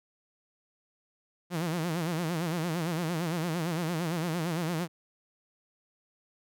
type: tone with vibrato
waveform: sawtooth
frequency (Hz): 167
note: E3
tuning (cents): +23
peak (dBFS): -25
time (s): 1.5-4.88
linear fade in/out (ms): 50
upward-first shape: sine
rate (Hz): 8.8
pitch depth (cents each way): 130
effects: none